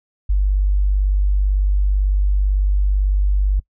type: tone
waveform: sine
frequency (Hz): 49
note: G1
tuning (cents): 0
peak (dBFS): -13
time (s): 0.29-3.6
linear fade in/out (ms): 10
effects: noise-tail reverb RT60 0.1 s tail -24 dB re dry